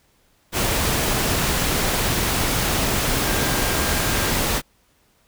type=tone in noise; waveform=sine; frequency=1600 Hz; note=G6; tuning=35 cents sharp; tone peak=-32 dBFS; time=3.19-4.33 s; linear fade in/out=50 ms; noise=pink; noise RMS=-21 dBFS; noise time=0.52-4.62 s; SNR=-14 dB; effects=pink hiss -61 dBFS RMS until 5.27 s